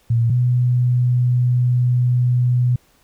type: tone pair in turn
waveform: sine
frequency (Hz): 116.54 / 123.68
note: A#2 / B2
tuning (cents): 0 / +3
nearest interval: minor second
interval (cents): 103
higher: second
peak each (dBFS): -13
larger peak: neither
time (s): 0.1-0.3 / 0.3-2.76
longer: second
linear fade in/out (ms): 5
effects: pink hiss -57 dBFS RMS until 3.03 s